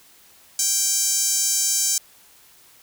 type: tone with high-pass filter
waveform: sawtooth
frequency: 784 Hz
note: G5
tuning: in tune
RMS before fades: -21 dBFS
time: 0.59-1.98 s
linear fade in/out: 2 ms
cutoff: 6700 Hz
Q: 3.3
effects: white hiss -52 dBFS RMS until 2.82 s